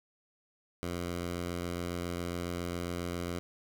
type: tone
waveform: 10% pulse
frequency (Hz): 87.31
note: F2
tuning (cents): 0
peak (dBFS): -26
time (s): 0.83-3.39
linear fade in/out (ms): 0
effects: none